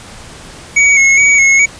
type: tone with vibrato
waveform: square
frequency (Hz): 2217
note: C#7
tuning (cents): 0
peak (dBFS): -6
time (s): 0.76-1.66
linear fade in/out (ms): 10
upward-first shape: square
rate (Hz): 2.4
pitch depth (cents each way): 32
effects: pink hiss -33 dBFS RMS until 1.79 s + resampled to 22050 Hz